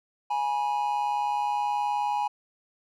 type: tone pair together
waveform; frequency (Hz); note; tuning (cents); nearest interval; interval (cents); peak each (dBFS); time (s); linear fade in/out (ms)
triangle; 830.6 / 969.6; G#5 / B5; 0 / -32; minor third; 268; -24 / -28; 0.3-2.28; 10
effects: none